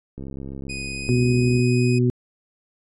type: click train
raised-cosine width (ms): 3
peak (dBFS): -22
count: 97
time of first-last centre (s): 0.18-1.598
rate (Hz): 67.7
type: tone with pitch glide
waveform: sawtooth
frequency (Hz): 2489 to 2503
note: D#7 to D#7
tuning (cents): 0 to +10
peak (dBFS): -27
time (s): 0.69-1.99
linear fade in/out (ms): 10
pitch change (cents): +10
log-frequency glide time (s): 0.86-1.14
type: harmonic tone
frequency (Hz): 123.3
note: B2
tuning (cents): -2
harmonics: 1 / 2 / 3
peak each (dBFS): -18 / -21 / -23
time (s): 1.09-2.1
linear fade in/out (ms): 0
effects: resampled to 24000 Hz